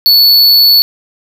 square tone, 4435 Hz, C#8, in tune, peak -4 dBFS, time 0.06-0.82 s, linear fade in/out 0 ms, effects 7-bit

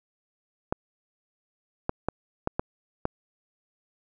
clicks, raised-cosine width 1 ms, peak -11 dBFS, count 6, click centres 0.725 / 1.894 / 2.086 / 2.474 / 2.595 / 3.054 s, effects none

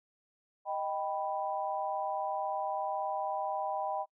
sine chord, Eb augmented, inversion none, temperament equal, 622.3 / 784 / 987.8 Hz, Eb5 / G5 / B5, 0 / 0 / 0 cents, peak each -37 / -34 / -38 dBFS, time 0.65-4.06 s, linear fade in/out 50 ms, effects noise-tail reverb RT60 0.1 s tail -25 dB re dry

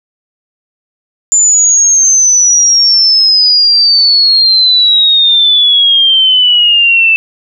sine exponential sweep, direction down, 7150 to 2637 Hz, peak -4 dBFS, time 1.32-7.16 s, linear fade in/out 0 ms, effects none

